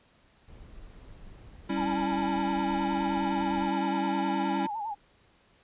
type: noise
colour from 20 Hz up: brown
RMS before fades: -48 dBFS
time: 0.48-3.69 s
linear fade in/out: 2 ms
type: chord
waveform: square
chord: C# diminished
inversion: second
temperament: equal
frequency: 196 / 277.2 / 329.6 Hz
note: G3 / C#4 / E4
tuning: 0 / 0 / 0 cents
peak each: -33 dBFS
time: 1.69-4.67 s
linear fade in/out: 10 ms
type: tone with vibrato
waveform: sine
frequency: 860 Hz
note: A5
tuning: 40 cents flat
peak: -31 dBFS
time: 1.76-4.95 s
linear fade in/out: 20 ms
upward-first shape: sine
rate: 9.7 Hz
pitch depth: 100 cents each way
effects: pink hiss -63 dBFS RMS until 5.63 s + resampled to 8000 Hz